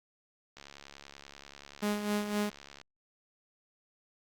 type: click train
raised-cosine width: 0.2 ms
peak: -30 dBFS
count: 159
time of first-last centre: 0.57-2.814 s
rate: 70.4 Hz
type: tone with tremolo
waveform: sawtooth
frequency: 207.7 Hz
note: G#3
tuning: in tune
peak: -24 dBFS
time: 1.82-2.5 s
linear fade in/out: 10 ms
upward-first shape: sine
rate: 3.9 Hz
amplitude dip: 60%
effects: Opus 48 kbps